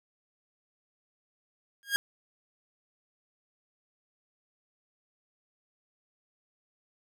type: tone with exponential growth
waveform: sawtooth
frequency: 1627 Hz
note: G#6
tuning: 36 cents flat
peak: -17 dBFS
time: 1.83-1.96 s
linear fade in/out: 0 ms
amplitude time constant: 27 ms
effects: none